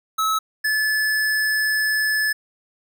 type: tone pair in turn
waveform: square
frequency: 1295 / 1728.6 Hz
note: E6 / A6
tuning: -31 / -31 cents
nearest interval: perfect fourth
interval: 500 cents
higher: second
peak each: -19 dBFS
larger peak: neither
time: 0.18-0.39 / 0.64-2.33 s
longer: second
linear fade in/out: 10 ms
effects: none